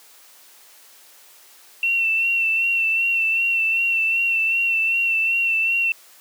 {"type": "tone with vibrato", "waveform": "sine", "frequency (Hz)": 2702, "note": "E7", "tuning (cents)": 42, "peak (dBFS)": -17, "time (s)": [1.83, 5.92], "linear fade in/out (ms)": 2, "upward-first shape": "sine", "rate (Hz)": 2.6, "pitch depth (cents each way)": 31, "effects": ["white hiss -49 dBFS RMS until 6.2 s", "high-pass 400 Hz 12 dB/octave"]}